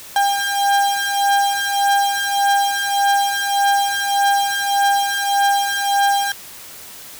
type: beating tone pair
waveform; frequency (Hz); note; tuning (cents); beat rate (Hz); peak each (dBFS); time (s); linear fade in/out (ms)
35% pulse; 800 / 801.7; G5 / G5; +35 / +39; 1.7; -17 / -16; 0.16-6.32; 2
effects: white hiss -37 dBFS RMS until 7.19 s